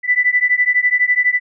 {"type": "beating tone pair", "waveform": "sine", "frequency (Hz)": [1979, 1991], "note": ["B6", "B6"], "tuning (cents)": [3, 14], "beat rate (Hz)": 12, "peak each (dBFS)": -15, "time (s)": [0.03, 1.4], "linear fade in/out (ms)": 50, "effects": []}